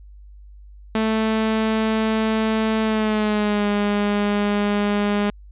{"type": "tone with pitch glide", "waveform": "sawtooth", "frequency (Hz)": [220, 205.3], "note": ["A3", "G#3"], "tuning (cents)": [0, -20], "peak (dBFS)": -14, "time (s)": [0.95, 5.3], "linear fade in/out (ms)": 2, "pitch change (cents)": -120, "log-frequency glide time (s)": [2.82, 3.67], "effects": ["added 50 Hz sine -40 dBFS peak until 5.51 s", "resampled to 8000 Hz"]}